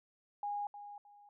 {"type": "tone with echo", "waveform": "sine", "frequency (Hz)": 820, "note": "G#5", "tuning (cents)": -22, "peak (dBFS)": -35, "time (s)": [0.43, 0.67], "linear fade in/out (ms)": 2, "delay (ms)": 310, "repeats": 2, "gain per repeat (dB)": -11, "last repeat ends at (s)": 1.29, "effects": []}